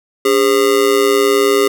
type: tone with amplitude modulation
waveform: square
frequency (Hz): 405.5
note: G#4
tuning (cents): -41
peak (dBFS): -7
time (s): 0.25-1.68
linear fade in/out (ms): 5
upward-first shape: sine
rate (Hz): 119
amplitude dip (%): 80
effects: none